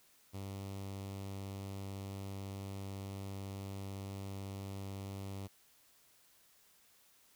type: tone with notch filter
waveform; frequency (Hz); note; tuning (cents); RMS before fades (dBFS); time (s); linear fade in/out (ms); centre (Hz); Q
sawtooth; 98; G2; 0; -44; 0.33-5.48; 20; 1600; 1.5
effects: white hiss -67 dBFS RMS until 7.35 s